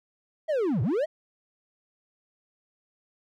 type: linear two-way sweep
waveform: triangle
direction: down then up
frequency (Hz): 659.3 to 98 to 659.3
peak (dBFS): -21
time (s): 0.48-1.06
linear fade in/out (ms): 20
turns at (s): 0.82
effects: none